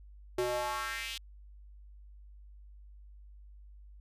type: tone with high-pass filter sweep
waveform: square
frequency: 122.5 Hz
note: B2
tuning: 14 cents flat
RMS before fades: -35 dBFS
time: 0.38-1.18 s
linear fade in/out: 5 ms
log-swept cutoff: 370 to 3400 Hz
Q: 2.8
effects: added 50 Hz sine -50 dBFS peak until 4 s + resampled to 32000 Hz